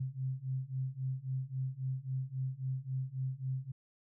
sine beating tone pair, 129.4 / 133.1 Hz, C3 / C3, -19 / +30 cents, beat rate 3.7 Hz, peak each -38 / -37 dBFS, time 0-3.72 s, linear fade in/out 10 ms, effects none

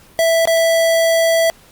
square tone with dropouts, 659.3 Hz, E5, in tune, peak -12 dBFS, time 0.19-1.5 s, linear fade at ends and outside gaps 0 ms, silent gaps 0.454-0.474 s, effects pink hiss -47 dBFS RMS until 1.71 s + Opus 48 kbps

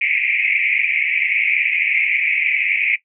pink band-pass noise, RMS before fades -18 dBFS, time 0.01-2.96 s, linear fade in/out 5 ms, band 2100 to 2500 Hz, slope 96 dB/octave, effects noise-tail reverb RT60 0.1 s tail -18 dB re dry

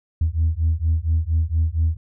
sine beating tone pair, 78.7 / 83 Hz, D#2 / E2, +20 / +12 cents, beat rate 4.3 Hz, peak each -19 dBFS, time 0.21-1.97 s, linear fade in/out 5 ms, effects tanh soft clip ceiling -12 dBFS

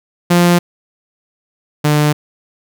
sawtooth tone pair in turn, 174.61 / 149.41 Hz, F3 / D3, 0 / +30 cents, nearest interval minor third, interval 270 cents, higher first, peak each -4 / -6 dBFS, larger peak first, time 0.3-0.59 / 1.84-2.13 s, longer neither, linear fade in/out 10 ms, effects none

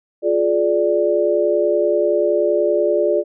sine chord, D diminished, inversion first, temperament just, 352.4 / 422.9 / 587.3 Hz, F4 / Ab4 / D5, +16 / +31 / 0 cents, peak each -19 / -19 / -17 dBFS, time 0.22-3.24 s, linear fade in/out 50 ms, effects none

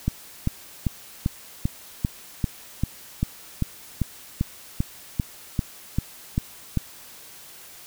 click train, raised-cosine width 5 ms, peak -9 dBFS, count 18, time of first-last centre 0.08-6.773 s, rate 2.54 Hz, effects white hiss -45 dBFS RMS until 7.86 s

